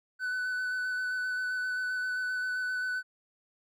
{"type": "tone with vibrato", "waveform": "triangle", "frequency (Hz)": 1500, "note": "F#6", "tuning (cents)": 23, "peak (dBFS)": -28, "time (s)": [0.19, 3.03], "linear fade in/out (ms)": 50, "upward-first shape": "square", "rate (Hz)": 7.6, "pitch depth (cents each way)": 12, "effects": []}